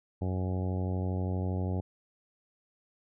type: harmonic tone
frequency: 92.5 Hz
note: F#2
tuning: in tune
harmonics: 1 / 2 / 3 / 4 / 5 / 6 / 7 / 8 / 9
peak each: -30 / -36 / -40 / -42 / -44 / -46 / -47 / -48 / -49 dBFS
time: 0.21-1.81 s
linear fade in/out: 10 ms
effects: none